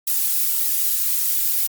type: noise with flanger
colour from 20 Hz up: violet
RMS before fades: -20 dBFS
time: 0.07-1.67 s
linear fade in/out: 5 ms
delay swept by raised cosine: 1.5 to 5 ms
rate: 1.7 Hz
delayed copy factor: +0.8
effects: Opus 48 kbps